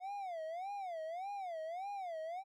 triangle tone with vibrato, 717 Hz, F5, 45 cents sharp, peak -38 dBFS, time 0-2.44 s, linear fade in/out 50 ms, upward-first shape sine, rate 1.7 Hz, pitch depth 220 cents each way, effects none

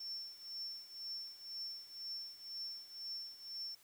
sine tone with tremolo, 5410 Hz, E8, 44 cents sharp, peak -40 dBFS, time 0-3.75 s, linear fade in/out 5 ms, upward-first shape triangle, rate 2 Hz, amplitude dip 85%, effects white hiss -66 dBFS RMS until 3.83 s

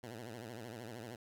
10% pulse tone with vibrato, 115.8 Hz, A#2, 11 cents flat, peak -37 dBFS, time 0.03-1.16 s, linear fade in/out 5 ms, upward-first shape triangle, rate 13 Hz, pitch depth 180 cents each way, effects none

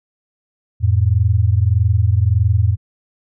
sine tone pair together, 87.74 / 109.4 Hz, F2 / A2, +9 / -9 cents, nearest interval major third, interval 382 cents, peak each -14 dBFS, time 0.8-2.77 s, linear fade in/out 50 ms, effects none

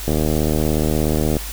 click train, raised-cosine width 2 ms, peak -6 dBFS, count 100, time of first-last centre 0.08-1.367 s, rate 76.9 Hz, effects added 50 Hz sine -29 dBFS peak until 1.52 s + white hiss -32 dBFS RMS until 1.52 s

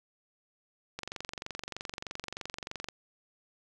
click train, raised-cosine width 0.2 ms, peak -20 dBFS, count 45, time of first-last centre 0.99-2.887 s, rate 23.2 Hz, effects none

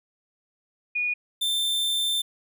sine / 45% pulse tone pair in turn, 2453 / 3564 Hz, D#7 / A7, -25 / +22 cents, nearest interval tritone, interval 647 cents, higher second, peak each -23 dBFS, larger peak neither, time 0.95-1.14 / 1.41-2.22 s, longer second, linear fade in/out 10 ms, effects none

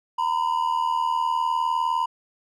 triangle ring-modulated tone, 968 Hz, B5, 35 cents flat, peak -16 dBFS, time 0.18-2.06 s, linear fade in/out 10 ms, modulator 39.9 Hz, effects none

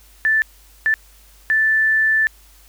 sine tone bursts at uneven times, 1760 Hz, A6, in tune, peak -13 dBFS, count 3, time 0.25-0.42 / 0.86-0.94 / 1.5-2.27 s, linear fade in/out 0 ms, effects added 50 Hz sine -48 dBFS peak until 2.68 s + white hiss -51 dBFS RMS until 2.68 s

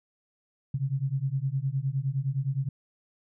sine beating tone pair, 130.81 / 140.51 Hz, C3 / C#3, 0 / +24 cents, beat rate 9.7 Hz, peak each -29 dBFS, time 0.74-2.69 s, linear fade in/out 5 ms, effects none

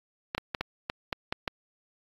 clicks, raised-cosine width 0.3 ms, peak -13 dBFS, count 8, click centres 0.349 / 0.38 / 0.548 / 0.61 / 0.899 / 1.128 / 1.325 / 1.478 s, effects AAC 32 kbps

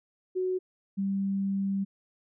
sine tone pair in turn, 370 / 196 Hz, F#4 / G3, 0 / 0 cents, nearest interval major seventh, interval 1100 cents, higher first, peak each -26 dBFS, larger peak neither, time 0.35-0.59 / 0.97-1.85 s, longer second, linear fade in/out 20 ms, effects none

